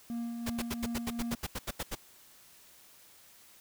triangle tone with tremolo, 234.4 Hz, A#3, 10 cents sharp, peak -31 dBFS, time 0.1-1.35 s, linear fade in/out 0 ms, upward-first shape sine, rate 2.8 Hz, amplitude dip 35%
pink noise bursts, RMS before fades -35 dBFS, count 13, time 0.46-1.953 s, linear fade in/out 10 ms, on 41 ms, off 80 ms
effects white hiss -58 dBFS RMS until 3.6 s

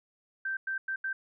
sine tone bursts at uneven times, 1562 Hz, G6, 7 cents flat, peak -30 dBFS, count 4, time 0.45-0.57 / 0.67-0.78 / 0.88-0.96 / 1.04-1.13 s, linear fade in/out 5 ms, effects none

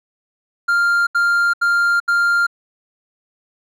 triangle tone bursts, 1396.9 Hz, F6, in tune, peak -11 dBFS, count 4, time 0.68-2.468 s, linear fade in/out 10 ms, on 390 ms, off 76 ms, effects none

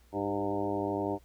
harmonic tone with a mistuned harmonic, 101.2 Hz, G#2, 44 cents flat, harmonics 1 / 2 / 3 / 4 / 5 / 6 / 7 / 8 / 9, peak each -41 / -41 / -34 / -35 / -40 / -38 / -39 / -43 / -39 dBFS, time 0.12-1.19 s, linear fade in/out 50 ms, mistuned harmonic 4, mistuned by -36 cents, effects added 60 Hz sine -58 dBFS peak until 1.24 s + pink hiss -66 dBFS RMS until 1.24 s

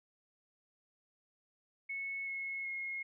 sine tone with pitch steps, 2200 / 2179 / 2157 Hz, C#7 / C#7 / C#7, -14 / -30 / -48 cents, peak -37 dBFS, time 1.89-3.03 s, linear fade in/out 10 ms, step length 380 ms, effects none

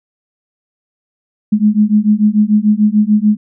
sine beating tone pair, 207.7 / 214.5 Hz, G#3 / A3, 0 / -44 cents, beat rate 6.8 Hz, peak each -11 dBFS, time 1.52-3.37 s, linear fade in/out 10 ms, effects none

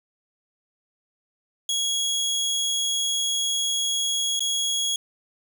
25% pulse tone with dropouts, 3322 Hz, G#7, in tune, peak -19 dBFS, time 1.69-4.96 s, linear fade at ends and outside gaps 2 ms, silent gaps 4.394-4.405 s, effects none

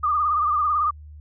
sine tone with vibrato, 1207 Hz, D6, 47 cents sharp, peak -18 dBFS, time 0.03-0.91 s, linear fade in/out 10 ms, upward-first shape triangle, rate 18 Hz, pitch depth 82 cents each way, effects added 75 Hz sine -39 dBFS peak until 1.2 s

